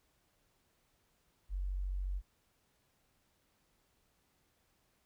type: tone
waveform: sine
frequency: 46.88 Hz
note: F#1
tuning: 23 cents sharp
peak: -34 dBFS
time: 1.49-2.22 s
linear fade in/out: 50 ms
effects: pink hiss -75 dBFS RMS until 5.05 s